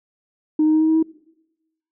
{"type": "tone with pitch steps", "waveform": "sine", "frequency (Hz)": [308.4, 310.9, 313.4, 316, 318.5, 321.1], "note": ["D#4", "D#4", "D#4", "D#4", "D#4", "E4"], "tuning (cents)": [-15, -1, 13, 27, 41, -45], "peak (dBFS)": -12, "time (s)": [0.59, 1.028], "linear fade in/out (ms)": 5, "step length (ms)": 73, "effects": ["noise-tail reverb RT60 0.9 s tail -21 dB re dry", "tanh soft clip ceiling -10 dBFS"]}